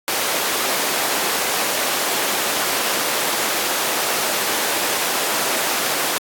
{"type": "high-pass noise", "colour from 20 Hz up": "pink", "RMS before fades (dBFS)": -21, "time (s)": [0.08, 6.18], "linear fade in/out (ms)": 0, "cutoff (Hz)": 450, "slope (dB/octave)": 12, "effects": ["AAC 64 kbps"]}